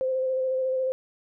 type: tone with vibrato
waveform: sine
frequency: 520 Hz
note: C5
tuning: 11 cents flat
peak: -23 dBFS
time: 0.01-0.92 s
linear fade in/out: 0 ms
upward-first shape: square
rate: 14 Hz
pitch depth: 15 cents each way
effects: none